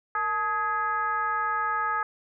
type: tone with frequency modulation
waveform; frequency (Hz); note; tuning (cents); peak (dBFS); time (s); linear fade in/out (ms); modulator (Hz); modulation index
sine; 1263; D#6; +26; -24; 0.15-2.03; 2; 398; 1
effects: none